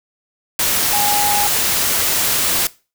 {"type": "tone in noise", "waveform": "sine", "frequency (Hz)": 824, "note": "G#5", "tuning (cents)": -14, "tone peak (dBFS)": -18, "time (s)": [0.93, 1.47], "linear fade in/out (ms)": 2, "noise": "white", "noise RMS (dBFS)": -17, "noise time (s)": [0.59, 2.67], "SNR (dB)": -4, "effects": ["noise-tail reverb RT60 0.3 s tail -19 dB re dry"]}